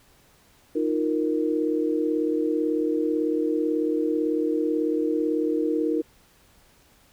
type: chord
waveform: sine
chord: Eb suspended second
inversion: none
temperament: equal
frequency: 311.1 / 349.2 / 466.2 Hz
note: Eb4 / F4 / Bb4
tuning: 0 / 0 / 0 cents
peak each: -24 / -28 / -26 dBFS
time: 0.75-6.02 s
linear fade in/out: 10 ms
effects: pink hiss -58 dBFS RMS until 7.12 s